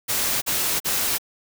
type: noise bursts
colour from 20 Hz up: white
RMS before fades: -23 dBFS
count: 3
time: 0.08-1.184 s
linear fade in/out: 20 ms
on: 340 ms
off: 42 ms
effects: none